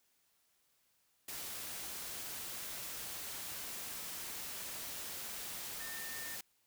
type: tone in noise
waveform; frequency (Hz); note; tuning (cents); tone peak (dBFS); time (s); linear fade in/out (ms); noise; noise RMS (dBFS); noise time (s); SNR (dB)
sine; 1812; A#6; -50; -47; 5.8-6.36; 5; white; -44; 1.28-6.41; -6
effects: white hiss -75 dBFS RMS until 6.66 s